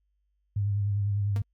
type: tone with vibrato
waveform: sine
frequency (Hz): 101.5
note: G#2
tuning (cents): -39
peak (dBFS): -24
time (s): 0.56-1.42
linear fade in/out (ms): 5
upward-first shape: sine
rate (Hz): 10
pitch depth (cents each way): 36
type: tone with exponential decay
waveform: sawtooth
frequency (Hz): 232.1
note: A#3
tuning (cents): -7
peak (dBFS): -31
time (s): 1.36-1.44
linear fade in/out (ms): 2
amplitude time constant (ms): 17
effects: added 50 Hz sine -70 dBFS peak until 1.53 s